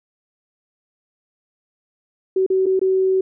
sine tone with dropouts, 378.4 Hz, F#4, 39 cents sharp, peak -14 dBFS, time 2.36-3.21 s, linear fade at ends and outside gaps 5 ms, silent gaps 2.464-2.501 / 2.659-2.664 / 2.794-2.814 s, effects none

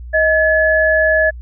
sine tone pair together, 630 / 1708.3 Hz, D#5 / G#6, +21 / +48 cents, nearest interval octave + perfect fourth, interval 1727 cents, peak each -13 dBFS, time 0.13-1.31 s, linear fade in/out 20 ms, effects added 60 Hz sine -28 dBFS peak until 1.41 s

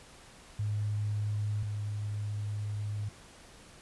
sine tone pair in turn, 104.6 / 104.14 Hz, G#2 / G#2, +13 / +5 cents, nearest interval unison, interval 8 cents, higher first, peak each -29 / -32 dBFS, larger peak first, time 0.59-1.63 / 1.63-3.09 s, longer second, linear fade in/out 5 ms, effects pink hiss -54 dBFS RMS until 3.81 s + resampled to 24000 Hz

